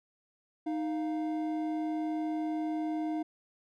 triangle tone pair together, 311.1 / 698.9 Hz, D#4 / F5, 0 / +1 cents, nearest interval octave + major second, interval 1401 cents, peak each -29 / -37 dBFS, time 0.66-3.23 s, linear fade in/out 10 ms, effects none

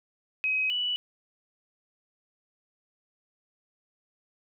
sine tone pair in turn, 2534 / 2957 Hz, D#7 / F#7, +31 / -2 cents, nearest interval minor third, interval 267 cents, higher second, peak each -24 / -26 dBFS, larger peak first, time 0.44-0.7 / 0.7-0.96 s, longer neither, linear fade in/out 0 ms, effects none

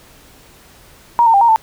sine tone with pitch steps, 945 / 908 / 795 / 934 / 888 Hz, A#5 / A#5 / G5 / A#5 / A5, +23 / -46 / +24 / +3 / +16 cents, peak -7 dBFS, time 1.19-1.56 s, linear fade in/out 0 ms, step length 74 ms, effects pink hiss -45 dBFS RMS until 1.62 s

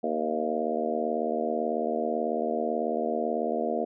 harmonic tone with a mistuned harmonic, 78.2 Hz, D#2, 9 cents sharp, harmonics 3 / 4 / 5 / 6 / 7 / 8 / 9, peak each -33 / -36 / -34 / -32 / -36 / -33 / -32 dBFS, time 0.03-3.85 s, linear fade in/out 10 ms, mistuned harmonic 9, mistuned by -27 cents, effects none

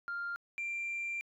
sine tone pair in turn, 1396.9 / 2368 Hz, F6 / D7, 0 / +14 cents, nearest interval major sixth, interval 914 cents, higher second, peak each -34 / -33 dBFS, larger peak second, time 0.08-0.36 / 0.58-1.21 s, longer second, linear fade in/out 0 ms, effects tanh soft clip ceiling -32 dBFS

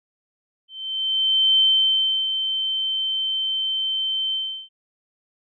sine tone with ADSR envelope, 3097 Hz, G7, 22 cents flat, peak -13 dBFS, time 0.68-4.69 s, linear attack 910 ms, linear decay 680 ms, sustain -8 dB, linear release 360 ms, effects none

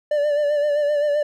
triangle tone with vibrato, 587.3 Hz, D5, in tune, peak -15 dBFS, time 0.11-1.23 s, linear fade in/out 5 ms, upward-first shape sine, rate 7.7 Hz, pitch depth 40 cents each way, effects none

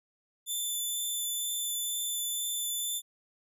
10% pulse tone with vibrato, 3523 Hz, A7, 1 cent sharp, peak -24 dBFS, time 0.46-3.02 s, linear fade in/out 50 ms, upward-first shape triangle, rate 2.1 Hz, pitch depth 10 cents each way, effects none

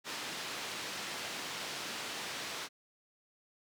white band-pass noise, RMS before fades -41 dBFS, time 0.04-2.69 s, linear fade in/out 50 ms, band 160 to 4500 Hz, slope 12 dB/octave, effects none

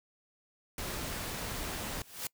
pink noise, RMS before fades -38 dBFS, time 0.78-2.02 s, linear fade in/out 2 ms
white noise with exponential growth, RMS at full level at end -34 dBFS, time 1.92-2.27 s, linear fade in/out 2 ms, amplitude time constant 76 ms
effects noise-tail reverb RT60 0.1 s tail -24 dB re dry

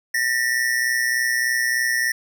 square tone pair together, 1800 / 1923.3 Hz, A6 / B6, +39 / -46 cents, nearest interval minor second, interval 115 cents, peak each -22 / -23 dBFS, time 0.14-2.12 s, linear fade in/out 5 ms, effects none

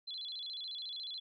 sine tone with vibrato, 3729 Hz, A#7, in tune, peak -40 dBFS, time 0.07-1.2 s, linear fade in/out 10 ms, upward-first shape square, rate 14 Hz, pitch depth 160 cents each way, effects none

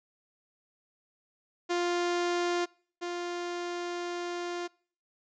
sawtooth tone pair in turn, 350 / 350 Hz, F4 / F4, +4 / +4 cents, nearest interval unison, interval 0 cents, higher neither, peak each -23 / -29 dBFS, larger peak first, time 1.69-2.66 / 3.01-4.68 s, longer second, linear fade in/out 20 ms, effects noise-tail reverb RT60 0.5 s tail -25 dB re dry + resampled to 16000 Hz

